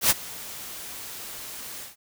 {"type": "noise with ADSR envelope", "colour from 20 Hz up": "white", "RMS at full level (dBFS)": -17, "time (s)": [0.01, 1.96], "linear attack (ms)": 92, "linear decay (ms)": 29, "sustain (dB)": -21, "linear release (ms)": 140, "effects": []}